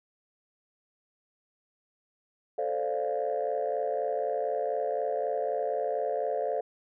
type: chord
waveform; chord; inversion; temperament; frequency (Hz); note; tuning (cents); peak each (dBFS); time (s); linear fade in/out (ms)
sine; D minor seventh; second; equal; 440 / 523.3 / 587.3 / 698.5; A4 / C5 / D5 / F5; 0 / 0 / 0 / 0; -32; 2.58-6.61; 5
effects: tanh soft clip ceiling -20 dBFS